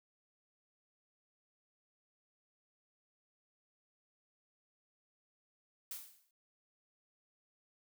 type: noise with exponential decay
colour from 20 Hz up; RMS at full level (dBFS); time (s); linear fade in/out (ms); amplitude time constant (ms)
blue; -41; 5.91-6.31; 2; 85
effects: none